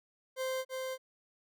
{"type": "tone with echo", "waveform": "40% pulse", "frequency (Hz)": 521, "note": "C5", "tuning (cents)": -7, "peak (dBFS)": -32, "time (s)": [0.36, 0.65], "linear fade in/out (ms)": 50, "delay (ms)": 330, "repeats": 1, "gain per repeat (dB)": -3, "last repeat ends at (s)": 0.98, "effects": []}